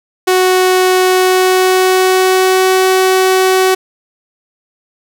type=tone with pitch glide; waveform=sawtooth; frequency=370 to 375.6 Hz; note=F#4 to F#4; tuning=0 to +26 cents; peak=-4 dBFS; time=0.27-3.75 s; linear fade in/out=10 ms; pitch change=+26 cents; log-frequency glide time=1.04-2.85 s; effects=none